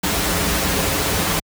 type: noise with comb filter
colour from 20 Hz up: pink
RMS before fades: -19 dBFS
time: 0.03-1.4 s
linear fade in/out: 10 ms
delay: 8.3 ms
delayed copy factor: -0.65
effects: high-pass 60 Hz 12 dB/octave

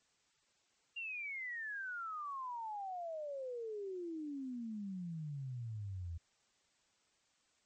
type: exponential sweep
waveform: sine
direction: down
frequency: 2810 to 81 Hz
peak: -40 dBFS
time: 0.96-6.18 s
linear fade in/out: 10 ms
effects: white hiss -75 dBFS RMS until 7.65 s + MP3 32 kbps

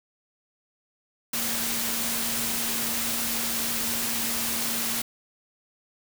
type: tone in noise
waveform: sine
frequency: 231.2 Hz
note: A#3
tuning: 14 cents flat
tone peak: -37 dBFS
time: 1.33-5.02 s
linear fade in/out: 5 ms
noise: white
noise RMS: -28 dBFS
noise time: 1.33-5.02 s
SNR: -12 dB
effects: none

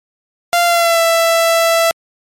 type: tone with pitch glide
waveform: sawtooth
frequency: 693 to 664.4 Hz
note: F5 to E5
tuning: -14 to +13 cents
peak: -6 dBFS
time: 0.53-1.91 s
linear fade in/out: 0 ms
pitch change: -73 cents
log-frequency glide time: 0.65-1.01 s
effects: MP3 64 kbps

